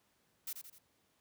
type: noise with echo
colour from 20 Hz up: blue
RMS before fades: -41 dBFS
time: 0.47-0.53 s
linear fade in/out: 5 ms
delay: 85 ms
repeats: 3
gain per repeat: -6 dB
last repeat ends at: 0.785 s
effects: pink hiss -74 dBFS RMS until 1.2 s + high-pass 100 Hz 12 dB/octave